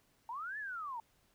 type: linear two-way sweep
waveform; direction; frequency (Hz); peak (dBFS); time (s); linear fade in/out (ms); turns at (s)
sine; up then down; 880 to 1773 to 880; -39; 0.29-1; 2; 0.58
effects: pink hiss -72 dBFS RMS until 1.34 s